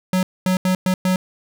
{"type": "tone bursts at uneven times", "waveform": "square", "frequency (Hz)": 185, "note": "F#3", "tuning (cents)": 0, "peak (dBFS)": -16, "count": 5, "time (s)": [[0.13, 0.23], [0.46, 0.57], [0.65, 0.75], [0.86, 0.94], [1.05, 1.16]], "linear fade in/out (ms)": 2, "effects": []}